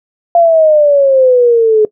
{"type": "exponential sweep", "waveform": "sine", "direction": "down", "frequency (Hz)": [692, 422.9], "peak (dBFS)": -4, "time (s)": [0.35, 1.85], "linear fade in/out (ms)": 2, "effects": ["noise-tail reverb RT60 0.1 s tail -19 dB re dry"]}